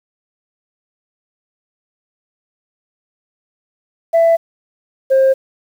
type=tone pair in turn; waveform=sine; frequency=665 / 532.2 Hz; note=E5 / C5; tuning=+15 / +29 cents; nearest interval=major third; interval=386 cents; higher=first; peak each=-6 dBFS; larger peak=neither; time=4.13-4.37 / 5.1-5.34 s; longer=neither; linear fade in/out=20 ms; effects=tanh soft clip ceiling -6 dBFS + 7-bit